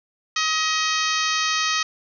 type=harmonic tone; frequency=632 Hz; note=D#5; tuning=27 cents sharp; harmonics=2 / 3 / 4 / 5 / 6 / 7 / 8 / 9 / 10; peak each=-25 / -27 / -28 / -29 / -30 / -30 / -31 / -32 / -32 dBFS; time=0.36-1.83 s; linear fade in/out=5 ms; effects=none